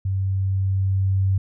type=tone with level ramp; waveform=sine; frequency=96.1 Hz; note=G2; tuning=34 cents flat; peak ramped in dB=-20 to -16 dBFS; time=0.05-1.38 s; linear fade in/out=5 ms; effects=none